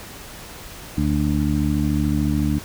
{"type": "harmonic tone", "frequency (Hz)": 73.8, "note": "D2", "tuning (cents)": 9, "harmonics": [1, 2, 3, 4], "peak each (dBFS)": [-23, -23, -23, -23], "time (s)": [0.97, 2.59], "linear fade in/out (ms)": 10, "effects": ["pink hiss -38 dBFS RMS until 2.64 s"]}